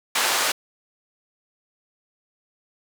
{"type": "band-pass noise", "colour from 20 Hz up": "pink", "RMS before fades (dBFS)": -22, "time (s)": [0.15, 0.52], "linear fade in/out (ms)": 5, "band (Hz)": [750, 11000], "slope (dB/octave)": 12, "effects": []}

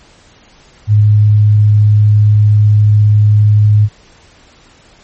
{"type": "tone", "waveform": "sine", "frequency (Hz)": 105.1, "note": "G#2", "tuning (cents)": 21, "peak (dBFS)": -4, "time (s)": [0.87, 3.89], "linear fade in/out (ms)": 50, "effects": ["pink hiss -44 dBFS RMS until 5.03 s", "MP3 32 kbps"]}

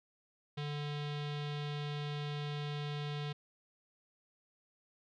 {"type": "tone with low-pass filter", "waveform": "square", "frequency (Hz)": 146.83, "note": "D3", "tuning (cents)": 0, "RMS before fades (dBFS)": -39, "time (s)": [0.57, 3.33], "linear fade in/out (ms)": 10, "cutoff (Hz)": 3600, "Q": 3.2, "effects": []}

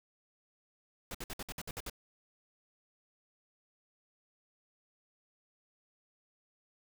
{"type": "noise bursts", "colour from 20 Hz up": "pink", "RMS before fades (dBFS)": -41, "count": 9, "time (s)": [1.11, 1.898], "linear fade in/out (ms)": 2, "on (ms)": 36, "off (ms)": 58, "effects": []}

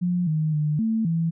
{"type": "tone with pitch steps", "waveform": "sine", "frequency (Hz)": [177.5, 155.6, 150.8, 222.8, 165.1], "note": ["F3", "D#3", "D3", "A3", "E3"], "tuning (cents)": [28, 0, 46, 22, 3], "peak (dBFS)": -20, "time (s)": [0.01, 1.31], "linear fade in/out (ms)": 20, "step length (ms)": 260, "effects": []}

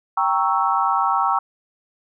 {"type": "chord", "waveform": "sine", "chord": "G diminished seventh", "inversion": "none", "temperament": "equal", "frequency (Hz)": [784, 932.3, 1108.7, 1318.5], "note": ["G5", "Bb5", "Db6", "Fb6"], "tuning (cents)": [0, 0, 0, 0], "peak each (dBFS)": -22, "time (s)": [0.17, 1.39], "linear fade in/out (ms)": 5, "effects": []}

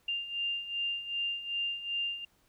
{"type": "beating tone pair", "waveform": "sine", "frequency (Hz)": [2794, 2796.6], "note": ["F7", "F7"], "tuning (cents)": [0, 2], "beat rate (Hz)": 2.6, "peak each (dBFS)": [-38, -33], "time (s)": [0.08, 2.25], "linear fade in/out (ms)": 5, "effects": ["pink hiss -69 dBFS RMS until 2.48 s"]}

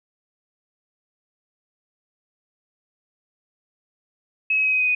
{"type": "tone with pitch steps", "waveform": "sine", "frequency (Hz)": [2569, 2553, 2537, 2520, 2505, 2489], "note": ["E7", "D#7", "D#7", "D#7", "D#7", "D#7"], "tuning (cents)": [-45, 44, 33, 21, 11, 0], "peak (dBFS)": -17, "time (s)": [4.5, 4.95], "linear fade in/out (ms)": 5, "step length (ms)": 75, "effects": []}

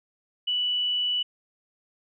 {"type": "tone", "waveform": "sine", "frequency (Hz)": 2960, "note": "F#7", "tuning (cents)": 0, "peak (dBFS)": -23, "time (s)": [0.47, 1.23], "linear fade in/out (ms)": 10, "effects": []}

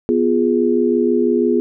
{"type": "chord", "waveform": "sine", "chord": "F diminished", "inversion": "second", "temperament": "equal", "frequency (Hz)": [246.9, 349.2, 415.3], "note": ["Cb4", "F4", "Ab4"], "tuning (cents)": [0, 0, 0], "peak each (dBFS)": [-17, -17, -17], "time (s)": [0.09, 1.6], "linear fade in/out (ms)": 0, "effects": []}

